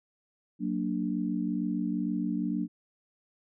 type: chord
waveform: sine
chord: Gb augmented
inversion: none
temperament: equal with one note detuned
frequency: 185 / 231.5 / 293.7 Hz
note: Gb3 / Bb3 / D4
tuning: 0 / -12 / 0 cents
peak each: -32 dBFS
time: 0.59-2.68 s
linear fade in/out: 50 ms
effects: none